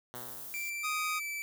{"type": "tone with exponential decay", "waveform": "5% pulse", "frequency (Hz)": 123.47, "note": "B2", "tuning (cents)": 0, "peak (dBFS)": -31, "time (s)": [0.14, 1.02], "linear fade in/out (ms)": 0, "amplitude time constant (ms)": 190}
{"type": "noise", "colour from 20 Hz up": "violet", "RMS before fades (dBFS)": -44, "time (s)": [0.15, 0.7], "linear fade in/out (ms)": 5}
{"type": "tone with pitch glide", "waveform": "45% pulse", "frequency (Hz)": [2345, 2318], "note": ["D7", "D7"], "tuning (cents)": [-3, -23], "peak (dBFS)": -35, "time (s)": [0.54, 1.42], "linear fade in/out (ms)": 0, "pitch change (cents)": -20, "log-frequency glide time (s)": [0.91, 0.99]}
{"type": "tone", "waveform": "sawtooth", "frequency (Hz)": 1244.5, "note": "D#6", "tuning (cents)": 0, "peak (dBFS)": -29, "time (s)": [0.83, 1.2], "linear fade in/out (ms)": 20}
{"effects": []}